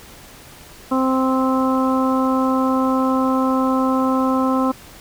harmonic tone, 261.6 Hz, C4, in tune, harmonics 1 / 2 / 3 / 4 / 5, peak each -17 / -23 / -27 / -23 / -26 dBFS, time 0.91-4.72 s, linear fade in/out 10 ms, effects pink hiss -42 dBFS RMS until 5 s

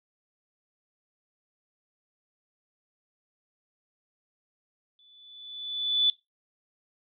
sine tone with exponential growth, 3478 Hz, A7, 21 cents flat, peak -18 dBFS, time 4.99-6.1 s, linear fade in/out 1 ms, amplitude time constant 240 ms, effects noise-tail reverb RT60 0.2 s tail -20 dB re dry

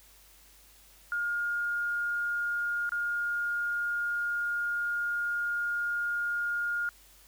sine tone with dropouts, 1419 Hz, F6, 27 cents sharp, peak -28 dBFS, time 1.12-6.89 s, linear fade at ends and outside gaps 1 ms, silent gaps 2.893-2.92 s, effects added 49 Hz sine -61 dBFS peak until 7.27 s + white hiss -58 dBFS RMS until 7.27 s

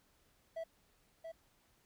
triangle tone with echo, 655 Hz, E5, 11 cents flat, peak -37 dBFS, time 0.56-0.64 s, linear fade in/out 10 ms, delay 680 ms, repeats 1, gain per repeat -5 dB, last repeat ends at 1.32 s, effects pink hiss -72 dBFS RMS until 1.85 s

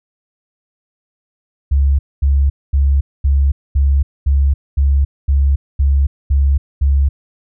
sine tone bursts, 69.3 Hz, C#2, in tune, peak -9 dBFS, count 11, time 1.71-7.09 s, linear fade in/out 10 ms, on 280 ms, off 230 ms, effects none

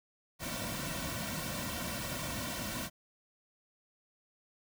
pink noise with comb filter, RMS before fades -38 dBFS, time 0.39-2.9 s, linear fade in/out 50 ms, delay 2.4 ms, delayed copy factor -0.95, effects none

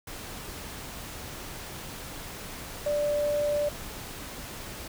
sine tone in noise, 587.3 Hz, D5, in tune, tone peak -24 dBFS, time 2.86-3.69 s, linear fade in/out 5 ms, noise pink, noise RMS -40 dBFS, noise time 0.07-4.88 s, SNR +13 dB, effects none

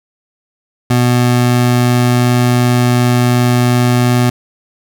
25% pulse tone, 122.7 Hz, B2, 11 cents flat, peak -5 dBFS, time 0.9-4.3 s, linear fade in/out 5 ms, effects none

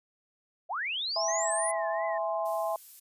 sine linear sweep, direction up, 587.3 to 10040 Hz, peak -30 dBFS, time 0.69-1.72 s, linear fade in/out 20 ms
sine chord, E augmented, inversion none, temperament equal, 659.3 / 830.6 / 1046.5 Hz, E5 / G#5 / B#5, 0 / 0 / 0 cents, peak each -30 / -34 / -35 dBFS, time 1.16-2.76 s, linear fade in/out 2 ms
sine tone with vibrato, 1865 Hz, A#6, in tune, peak -38 dBFS, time 1.28-2.18 s, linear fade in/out 5 ms, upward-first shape triangle, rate 2.9 Hz, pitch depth 150 cents each way
violet noise, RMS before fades -47 dBFS, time 2.45-3 s, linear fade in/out 10 ms
effects resampled to 32000 Hz

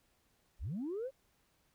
sine linear sweep, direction up, 30.87 to 554.4 Hz, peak -35 dBFS, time 0.59-1.11 s, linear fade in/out 50 ms, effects tanh soft clip ceiling -33 dBFS + pink hiss -74 dBFS RMS until 1.74 s

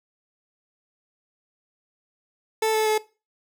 30% pulse tone with pitch steps, 440 / 435.4 / 430.9 Hz, A4 / A4 / A4, 0 / -18 / -36 cents, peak -17 dBFS, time 2.62-2.98 s, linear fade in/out 5 ms, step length 120 ms, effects noise-tail reverb RT60 0.3 s tail -19 dB re dry

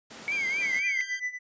pink noise, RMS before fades -43 dBFS, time 0.1-0.8 s, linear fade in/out 10 ms
sine tone with vibrato, 2219 Hz, C#7, 1 cent sharp, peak -26 dBFS, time 0.28-1.01 s, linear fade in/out 0 ms, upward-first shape triangle, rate 3.9 Hz, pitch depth 150 cents each way
10% pulse tone with pitch glide, 1600 to 1583.5 Hz, G6 to G6, +35 to +17 cents, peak -31 dBFS, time 0.31-1.2 s, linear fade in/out 10 ms, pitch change -18 cents, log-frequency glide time 0.42-0.54 s
triangle tone with tremolo, 1992 Hz, B6, 14 cents sharp, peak -25 dBFS, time 0.6-1.39 s, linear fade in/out 50 ms, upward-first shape sine, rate 8 Hz, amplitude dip 85%
effects high-pass 200 Hz 12 dB/octave + resampled to 16000 Hz

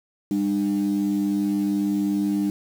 sine tone pair together, 200.6 / 300.6 Hz, G3 / D4, +40 / +40 cents, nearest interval perfect fifth, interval 700 cents, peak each -22 / -21 dBFS, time 0.31-2.5 s, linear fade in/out 2 ms, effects tanh soft clip ceiling -15 dBFS + 7-bit

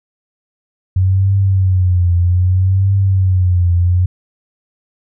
sine tone with vibrato, 92.5 Hz, F#2, in tune, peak -9 dBFS, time 0.96-4.06 s, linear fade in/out 5 ms, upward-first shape triangle, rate 0.63 Hz, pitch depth 110 cents each way, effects none

